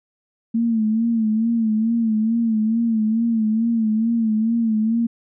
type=tone with vibrato; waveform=sine; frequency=224.1 Hz; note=A3; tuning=32 cents sharp; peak=-16 dBFS; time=0.54-5.07 s; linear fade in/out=10 ms; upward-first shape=sine; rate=2.3 Hz; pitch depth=71 cents each way; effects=none